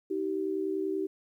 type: tone pair together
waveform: sine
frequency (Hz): 314.6 / 384.9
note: D#4 / G4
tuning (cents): +19 / -32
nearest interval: minor third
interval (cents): 349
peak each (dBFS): -33 / -30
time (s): 0.1-1.07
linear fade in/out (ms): 10
effects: 11-bit